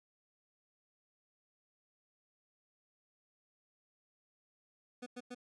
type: tone bursts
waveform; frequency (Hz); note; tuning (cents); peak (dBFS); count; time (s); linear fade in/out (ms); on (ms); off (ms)
25% pulse; 246.9; B3; 0; -39; 3; 5.02-5.348; 10; 44; 98
effects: resampled to 22050 Hz + 13-bit